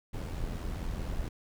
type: noise with amplitude modulation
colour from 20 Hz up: brown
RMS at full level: -33 dBFS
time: 0.13-1.29 s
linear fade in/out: 10 ms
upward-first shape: sine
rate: 84.7 Hz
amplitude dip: 50%
effects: none